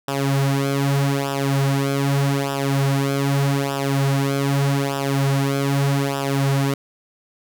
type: tone with flanger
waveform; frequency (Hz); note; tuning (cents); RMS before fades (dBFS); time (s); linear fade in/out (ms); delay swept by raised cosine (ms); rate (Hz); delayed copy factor
sawtooth; 138.59; C#3; 0; -20; 0.08-6.74; 2; 0.46 to 6.16; 0.82; -0.8
effects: none